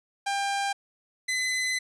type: tone pair in turn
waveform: sawtooth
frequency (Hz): 797 / 2023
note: G5 / B6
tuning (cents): +28 / +41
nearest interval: octave + major third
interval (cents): 1613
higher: second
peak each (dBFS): -22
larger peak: neither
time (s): 0.26-0.73 / 1.28-1.79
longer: second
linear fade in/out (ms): 10
effects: resampled to 22050 Hz